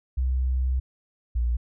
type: tone pair in turn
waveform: sine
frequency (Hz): 64.1 / 59.34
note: C2 / A#1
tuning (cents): -35 / +31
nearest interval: minor second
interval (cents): 134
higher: first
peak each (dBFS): -21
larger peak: neither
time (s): 0.17-0.8 / 1.35-1.57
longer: first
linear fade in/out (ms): 10
effects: none